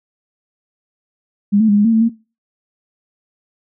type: tone with pitch steps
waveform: sine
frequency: 203.6 / 220.3 / 204.6 / 206.6 / 227.9 / 222.3 / 229.3 Hz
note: G#3 / A3 / G#3 / G#3 / A#3 / A3 / A#3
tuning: -34 / +2 / -26 / -9 / -39 / +18 / -28 cents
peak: -9 dBFS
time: 1.52-2.094 s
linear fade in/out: 20 ms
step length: 82 ms
effects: noise-tail reverb RT60 0.3 s tail -19 dB re dry